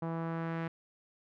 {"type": "tone with low-pass filter sweep", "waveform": "sawtooth", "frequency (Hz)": 164.81, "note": "E3", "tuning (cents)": 0, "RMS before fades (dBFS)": -36, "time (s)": [0.02, 0.68], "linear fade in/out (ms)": 5, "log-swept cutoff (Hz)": [990, 2000], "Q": 1.5, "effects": []}